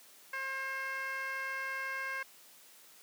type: tone with band-pass filter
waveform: 15% pulse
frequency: 534 Hz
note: C5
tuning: 35 cents sharp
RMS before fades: -38 dBFS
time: 0.33-2.23 s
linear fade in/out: 5 ms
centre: 1800 Hz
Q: 1.9
effects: white hiss -58 dBFS RMS until 3.02 s + high-pass 200 Hz 12 dB/octave